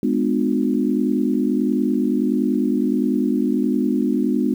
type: chord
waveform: sine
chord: G# diminished seventh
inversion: none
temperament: just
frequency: 207.7 / 249.2 / 299 / 358.8 Hz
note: G#3 / B3 / D4 / F4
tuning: 0 / +16 / +31 / +47 cents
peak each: -22 / -20 / -22 / -26 dBFS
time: 0.03-4.54 s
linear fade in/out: 2 ms
effects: 8-bit